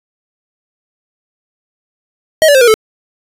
square tone with pitch steps, 632 / 576.2 / 525.3 / 479 / 436.7 Hz, D#5 / D5 / C5 / A#4 / A4, +27 / -33 / +7 / +47 / -13 cents, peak -5 dBFS, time 2.42-2.74 s, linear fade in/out 0 ms, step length 64 ms, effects resampled to 32000 Hz

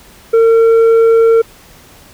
sine tone with tanh clipping, 455 Hz, A#4, 42 cents flat, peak -6 dBFS, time 0.33-1.42 s, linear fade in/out 10 ms, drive 5 dB, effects pink hiss -41 dBFS RMS until 2.13 s

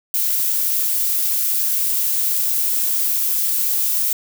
violet noise, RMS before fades -19 dBFS, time 0.14-4.13 s, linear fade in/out 2 ms, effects none

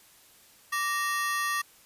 40% pulse ring-modulated tone, 1514 Hz, F#6, 39 cents sharp, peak -23 dBFS, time 0.72-1.62 s, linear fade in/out 10 ms, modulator 347 Hz, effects white hiss -57 dBFS RMS until 1.85 s + resampled to 32000 Hz

